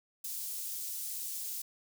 white high-pass noise, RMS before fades -39 dBFS, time 0.24-1.62 s, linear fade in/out 5 ms, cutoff 6100 Hz, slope 12 dB/octave, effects none

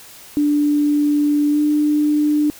sine tone with pitch glide, 293.7 to 298.3 Hz, D4 to D4, 0 to +27 cents, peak -13 dBFS, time 0.37-2.5 s, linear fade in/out 0 ms, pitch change +27 cents, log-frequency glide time 1.51-1.59 s, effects white hiss -41 dBFS RMS until 2.59 s

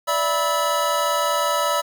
square tone cluster, 583 / 663 / 980 / 1303 Hz, D5 / E5 / B5 / E6, -13 / +10 / -14 / -20 cents, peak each -25 / -28 / -25 / -24 dBFS, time 0.07-1.82 s, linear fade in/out 20 ms, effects 8-bit

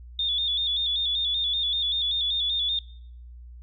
sine tone with vibrato, 3533 Hz, A7, 6 cents sharp, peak -23 dBFS, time 0.19-2.79 s, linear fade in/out 2 ms, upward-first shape square, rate 5.2 Hz, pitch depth 53 cents each way, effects noise-tail reverb RT60 0.7 s tail -22 dB re dry + added 60 Hz sine -41 dBFS peak until 3.62 s

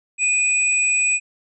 sine tone pair together, 2477 / 7859 Hz, D#7 / B8, -8 / -9 cents, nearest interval octave + minor sixth, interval 1999 cents, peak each -17 / -21 dBFS, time 0.18-1.2 s, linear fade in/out 50 ms, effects none

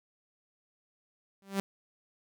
sawtooth tone with exponential growth, 196 Hz, G3, in tune, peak -22 dBFS, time 1.42-1.6 s, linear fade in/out 0 ms, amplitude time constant 39 ms, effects none

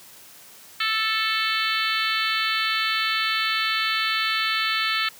harmonic tone, 440 Hz, A4, in tune, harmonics 3 / 4 / 5 / 6 / 7 / 8 / 9 / 10, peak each -27 / -28 / -29 / -30 / -30 / -31 / -32 / -32 dBFS, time 0.8-5.09 s, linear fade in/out 5 ms, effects white hiss -47 dBFS RMS until 5.19 s + high-pass 100 Hz 12 dB/octave

